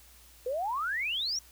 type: exponential sweep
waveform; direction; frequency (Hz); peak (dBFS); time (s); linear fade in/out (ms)
sine; up; 476.7 to 5890; -29; 0.46-1.39; 5
effects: added 60 Hz sine -58 dBFS peak until 1.51 s + white hiss -57 dBFS RMS until 1.51 s